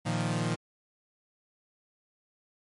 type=chord; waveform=sawtooth; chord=Bb suspended fourth; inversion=none; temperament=equal; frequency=116.54 / 155.56 / 174.61 Hz; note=Bb2 / Eb3 / F3; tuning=0 / 0 / 0 cents; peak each=-28 dBFS; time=0.05-0.56 s; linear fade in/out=20 ms; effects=MP3 48 kbps